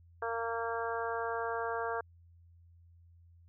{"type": "harmonic tone", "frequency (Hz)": 230, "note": "A#3", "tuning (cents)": -23, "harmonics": [2, 3, 4, 5, 6, 7], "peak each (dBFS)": [-37, -39, -40, -41, -42, -42], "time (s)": [0.22, 2.01], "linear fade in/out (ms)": 5, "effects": ["added 85 Hz sine -57 dBFS peak until 3.48 s"]}